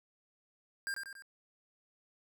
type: tone with echo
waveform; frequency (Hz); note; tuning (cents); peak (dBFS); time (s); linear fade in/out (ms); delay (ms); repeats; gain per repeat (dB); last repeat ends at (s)
square; 1600; G6; +35; -35; 0.87-0.94; 0; 94; 3; -5; 1.222
effects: none